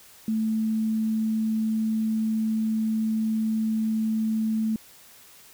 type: tone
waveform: sine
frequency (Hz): 220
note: A3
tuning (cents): 0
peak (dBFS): -22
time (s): 0.28-4.76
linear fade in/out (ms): 2
effects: white hiss -51 dBFS RMS until 5.53 s